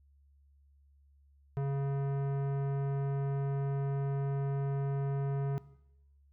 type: tone with tanh clipping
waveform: sine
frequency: 138.59 Hz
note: C#3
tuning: in tune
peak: -32 dBFS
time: 1.57-5.58 s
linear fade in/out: 0 ms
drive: 16 dB
effects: noise-tail reverb RT60 0.9 s tail -19 dB re dry + added 70 Hz sine -61 dBFS peak until 6.32 s